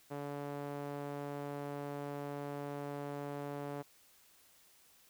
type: tone with band-pass filter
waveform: sawtooth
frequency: 143.5 Hz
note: D3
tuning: 40 cents flat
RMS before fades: -42 dBFS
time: 0.1-3.83 s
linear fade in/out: 20 ms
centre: 570 Hz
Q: 0.93
effects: white hiss -65 dBFS RMS until 5.09 s